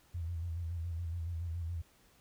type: tone with vibrato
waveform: sine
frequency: 84.3 Hz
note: E2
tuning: 39 cents sharp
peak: -35 dBFS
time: 0.14-1.82 s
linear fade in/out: 10 ms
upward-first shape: square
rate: 7.1 Hz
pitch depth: 53 cents each way
effects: pink hiss -66 dBFS RMS until 2.2 s